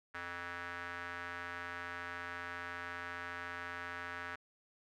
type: tone with band-pass filter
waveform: square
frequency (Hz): 87.31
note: F2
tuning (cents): 0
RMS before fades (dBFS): -44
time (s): 0.14-4.36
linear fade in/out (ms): 10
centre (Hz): 1600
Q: 3.1
effects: none